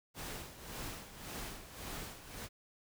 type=noise with tremolo; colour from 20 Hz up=pink; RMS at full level=-43 dBFS; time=0.14-2.49 s; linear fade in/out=50 ms; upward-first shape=sine; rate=1.8 Hz; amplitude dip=70%; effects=none